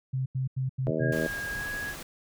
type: tone bursts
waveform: sine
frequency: 131 Hz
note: C3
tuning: 2 cents sharp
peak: -26 dBFS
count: 5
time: 0.13-1.128 s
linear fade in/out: 10 ms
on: 130 ms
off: 87 ms
type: harmonic tone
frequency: 79.1 Hz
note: D#2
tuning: 29 cents sharp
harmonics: 2 / 3 / 4 / 5 / 6 / 7 / 8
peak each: -34 / -34 / -34 / -34 / -34 / -34 / -34 dBFS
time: 0.87-1.27 s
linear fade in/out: 0 ms
type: tone with pitch glide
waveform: sine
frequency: 1633 to 1661.5 Hz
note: G#6 to G#6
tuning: -30 to 0 cents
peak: -32 dBFS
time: 0.99-1.95 s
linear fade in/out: 50 ms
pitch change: +30 cents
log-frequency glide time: 1.48-1.68 s
type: noise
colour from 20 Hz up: pink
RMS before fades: -40 dBFS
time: 1.12-2.03 s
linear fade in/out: 5 ms
effects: none